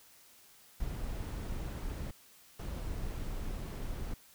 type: noise bursts at uneven times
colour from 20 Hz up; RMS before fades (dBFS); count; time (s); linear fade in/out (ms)
brown; -38; 2; 0.8-2.11 / 2.59-4.14; 5
effects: white hiss -60 dBFS RMS until 4.34 s